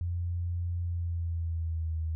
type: tone with pitch glide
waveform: sine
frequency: 86.9 to 80.15 Hz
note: F2 to E2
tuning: -8 to -48 cents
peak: -29 dBFS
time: 0.01-2.15 s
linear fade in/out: 0 ms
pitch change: -140 cents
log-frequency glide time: 0.82-1.97 s
effects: none